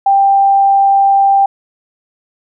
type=tone; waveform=sine; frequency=789 Hz; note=G5; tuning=11 cents sharp; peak=-6 dBFS; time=0.06-1.46 s; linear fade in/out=5 ms; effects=none